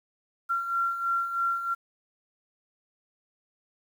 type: beating tone pair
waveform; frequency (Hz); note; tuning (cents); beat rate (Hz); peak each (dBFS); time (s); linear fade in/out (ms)
sine; 1369 / 1372.1; F6 / F6; -35 / -31; 3.1; -33 / -26; 0.49-1.75; 20
effects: 9-bit